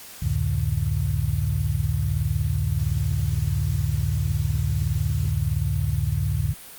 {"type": "tone cluster", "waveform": "sine", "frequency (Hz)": [69.4, 89, 110.5, 146.4], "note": ["C#2", "F2", "A2", "D3"], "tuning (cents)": [3, 33, 8, -5], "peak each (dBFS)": [-27, -26, -26, -26], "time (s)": [0.22, 6.54], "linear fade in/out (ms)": 5, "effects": ["white hiss -42 dBFS RMS until 6.78 s", "Opus 48 kbps"]}